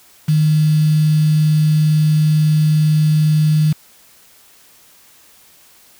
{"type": "tone with quantisation", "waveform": "sine", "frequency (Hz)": 153.7, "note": "D#3", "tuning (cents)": -21, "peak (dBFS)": -10, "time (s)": [0.28, 3.73], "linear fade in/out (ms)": 10, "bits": 5, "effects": ["white hiss -48 dBFS RMS until 5.99 s"]}